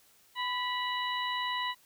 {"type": "harmonic tone with a mistuned harmonic", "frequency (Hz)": 979, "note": "B5", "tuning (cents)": -15, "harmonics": [1, 2, 3, 4], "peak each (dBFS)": [-33, -36, -38, -39], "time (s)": [0.35, 1.75], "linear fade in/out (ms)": 50, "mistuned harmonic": 1, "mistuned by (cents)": 35, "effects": ["white hiss -63 dBFS RMS until 1.85 s"]}